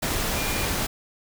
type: tone in noise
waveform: sine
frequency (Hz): 2408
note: D7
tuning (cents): +43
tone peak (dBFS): -33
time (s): 0.36-0.66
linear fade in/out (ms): 10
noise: pink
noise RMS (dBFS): -26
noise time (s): 0.02-0.87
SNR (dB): -10
effects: none